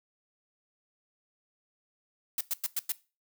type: noise bursts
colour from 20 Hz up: blue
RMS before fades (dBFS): -30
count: 5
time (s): 2.38-2.92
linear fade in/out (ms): 2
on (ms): 28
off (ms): 100
effects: noise-tail reverb RT60 0.3 s tail -19 dB re dry